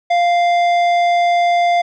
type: tone with tanh clipping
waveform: sine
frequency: 697 Hz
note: F5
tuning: 4 cents flat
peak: -13 dBFS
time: 0.1-1.82 s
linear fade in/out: 10 ms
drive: 12 dB
effects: none